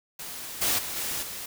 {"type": "noise with level steps", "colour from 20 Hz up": "white", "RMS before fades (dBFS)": [-38, -25, -34, -31, -37], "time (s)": [0.19, 1.46], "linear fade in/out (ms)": 5, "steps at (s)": [0.61, 0.78, 0.96, 1.22], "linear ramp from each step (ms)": 10, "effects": []}